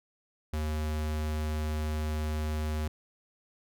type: tone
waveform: square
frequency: 76.8 Hz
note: D#2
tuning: 22 cents flat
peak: -30 dBFS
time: 0.53-2.88 s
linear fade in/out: 5 ms
effects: none